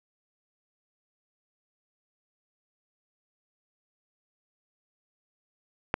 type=click; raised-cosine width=0.5 ms; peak=-9 dBFS; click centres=5.941 s; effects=none